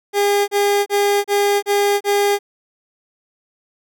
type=tone bursts; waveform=30% pulse; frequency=405.8 Hz; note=G#4; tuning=40 cents flat; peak=-11 dBFS; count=6; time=0.13-2.39 s; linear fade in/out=50 ms; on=350 ms; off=32 ms; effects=none